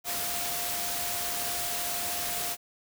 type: tone in noise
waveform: sine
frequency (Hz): 702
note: F5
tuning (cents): +9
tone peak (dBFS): -39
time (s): 0.04-2.57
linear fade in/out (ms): 50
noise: white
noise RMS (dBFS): -32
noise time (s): 0.04-2.57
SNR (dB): -10
effects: none